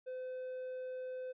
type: tone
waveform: triangle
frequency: 511 Hz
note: C5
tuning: 41 cents flat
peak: -38 dBFS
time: 0.06-1.33 s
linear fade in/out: 20 ms
effects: resampled to 8000 Hz